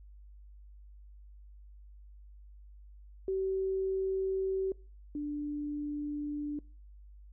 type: tone pair in turn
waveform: sine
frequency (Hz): 382.2 / 293.9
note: G4 / D4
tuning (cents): -44 / +1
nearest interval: perfect fourth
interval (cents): 455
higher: first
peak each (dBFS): -29 / -33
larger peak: first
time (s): 3.28-4.72 / 5.15-6.59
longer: neither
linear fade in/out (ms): 2
effects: noise-tail reverb RT60 0.4 s tail -24 dB re dry + added 50 Hz sine -50 dBFS peak until 7.32 s